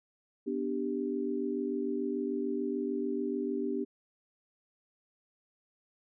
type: chord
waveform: sine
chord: G major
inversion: first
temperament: equal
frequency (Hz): 246.9 / 293.7 / 392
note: B3 / D4 / G4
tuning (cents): 0 / 0 / 0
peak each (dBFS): -35 / -35 / -34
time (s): 0.46-3.85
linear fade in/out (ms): 20
effects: none